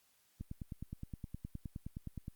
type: click train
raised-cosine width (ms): 5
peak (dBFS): -30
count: 19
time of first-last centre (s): 0.41-2.281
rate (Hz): 9.62
effects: white hiss -72 dBFS RMS until 2.35 s + Opus 48 kbps